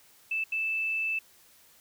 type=tone bursts at uneven times; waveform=sine; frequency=2637 Hz; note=E7; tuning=in tune; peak=-27 dBFS; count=2; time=0.31-0.44 / 0.52-1.19 s; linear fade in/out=5 ms; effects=white hiss -59 dBFS RMS until 1.8 s